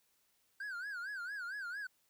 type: tone with vibrato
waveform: triangle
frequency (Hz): 1534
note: G6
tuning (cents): -38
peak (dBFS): -38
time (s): 0.6-1.87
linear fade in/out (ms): 5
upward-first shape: sine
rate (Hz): 4.4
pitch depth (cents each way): 170
effects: white hiss -75 dBFS RMS until 2.09 s